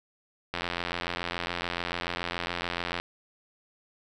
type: click train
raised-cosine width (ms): 0.3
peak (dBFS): -14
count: 215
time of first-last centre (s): 0.54-3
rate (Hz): 87
effects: none